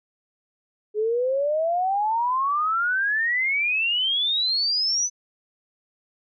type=exponential sweep; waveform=sine; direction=up; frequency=415.3 to 6100 Hz; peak=-20 dBFS; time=0.94-5.1 s; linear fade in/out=50 ms; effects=none